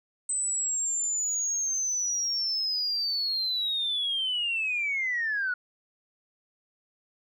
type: linear sweep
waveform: sine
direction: down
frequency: 8130 to 1440 Hz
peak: -25 dBFS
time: 0.29-5.54 s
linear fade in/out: 5 ms
effects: tanh soft clip ceiling -21 dBFS